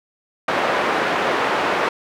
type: band-pass noise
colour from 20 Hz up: pink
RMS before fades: -20 dBFS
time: 0.48-1.89 s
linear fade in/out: 5 ms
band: 450 to 1900 Hz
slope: 12 dB/octave
effects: none